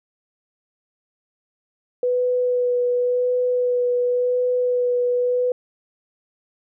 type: tone with vibrato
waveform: sine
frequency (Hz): 494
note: B4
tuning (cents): 0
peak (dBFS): -17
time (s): 2.03-5.52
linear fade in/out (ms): 2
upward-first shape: sine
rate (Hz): 0.92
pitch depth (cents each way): 13
effects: none